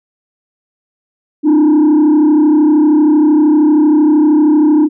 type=tone with frequency modulation; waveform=sine; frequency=302.9 Hz; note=D#4; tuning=46 cents flat; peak=-3 dBFS; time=1.43-4.89 s; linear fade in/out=50 ms; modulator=32.9 Hz; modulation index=0.65; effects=tanh soft clip ceiling -5 dBFS